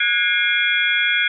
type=tone cluster; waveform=sine; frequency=1461 / 1644 / 2137 / 2393 / 3345 Hz; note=F#6 / G#6 / C7 / D7 / G#7; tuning=-22 / -18 / +36 / +32 / +12 cents; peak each=-22 dBFS; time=0-1.28 s; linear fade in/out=5 ms; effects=none